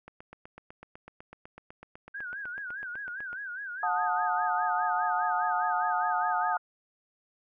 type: click train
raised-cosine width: 0.5 ms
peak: -30 dBFS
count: 27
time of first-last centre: 0.08-3.33 s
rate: 8 Hz
type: tone with vibrato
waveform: sine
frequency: 1542 Hz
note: G6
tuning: 29 cents flat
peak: -35 dBFS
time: 2.14-6.58 s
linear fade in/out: 10 ms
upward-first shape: sine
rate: 4.9 Hz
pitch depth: 140 cents each way
type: chord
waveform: sine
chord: D# diminished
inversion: first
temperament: equal with one note detuned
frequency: 725.2 / 880 / 1244.5 Hz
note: F#5 / A5 / D#6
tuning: -35 / 0 / 0 cents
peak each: -30 dBFS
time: 3.83-6.57 s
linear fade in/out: 2 ms
effects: none